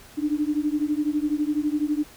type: beating tone pair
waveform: sine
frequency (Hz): 293.7 / 305.7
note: D4 / D#4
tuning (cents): 0 / -30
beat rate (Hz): 12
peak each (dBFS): -24 / -25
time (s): 0.17-2.04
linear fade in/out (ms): 20
effects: pink hiss -48 dBFS RMS until 2.16 s